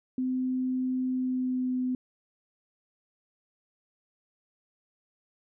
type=tone with pitch glide; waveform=sine; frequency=256.4 to 253.6 Hz; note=C4 to B3; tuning=-35 to +46 cents; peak=-26 dBFS; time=0.18-1.95 s; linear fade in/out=2 ms; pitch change=-19 cents; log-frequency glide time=1.08-1.77 s; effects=none